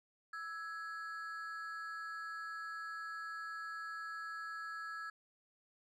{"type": "ring-modulated tone", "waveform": "triangle", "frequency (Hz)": 1493, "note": "F#6", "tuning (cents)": 15, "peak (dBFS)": -37, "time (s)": [0.33, 5.1], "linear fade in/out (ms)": 5, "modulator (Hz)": 176, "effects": ["resampled to 32000 Hz"]}